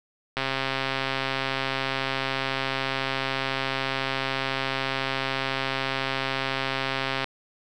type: click train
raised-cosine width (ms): 0.3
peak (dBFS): -10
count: 922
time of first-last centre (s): 0.37-7.243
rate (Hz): 134
effects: none